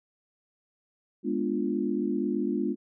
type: chord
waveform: sine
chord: G# diminished seventh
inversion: none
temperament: equal with one note detuned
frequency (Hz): 207.7 / 245.4 / 293.7 / 349.2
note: G#3 / B3 / D4 / F4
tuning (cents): 0 / -11 / 0 / 0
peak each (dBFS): -31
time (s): 1.23-2.76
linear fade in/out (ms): 50
effects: none